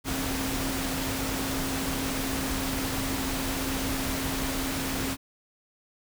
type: tone in noise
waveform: sine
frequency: 267.1 Hz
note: C4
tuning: 36 cents sharp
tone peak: -32 dBFS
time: 0.04-5.17 s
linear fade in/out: 50 ms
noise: pink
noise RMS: -31 dBFS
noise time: 0.04-5.17 s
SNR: -4 dB
effects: none